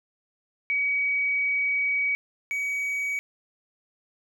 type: tone pair in turn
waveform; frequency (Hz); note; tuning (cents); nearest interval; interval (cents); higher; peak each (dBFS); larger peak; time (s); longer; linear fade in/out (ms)
sine / triangle; 2265 / 2265; C#7 / C#7; +37 / +37; unison; 0; neither; -22 / -24; first; 0.7-2.15 / 2.51-3.19; first; 0
effects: none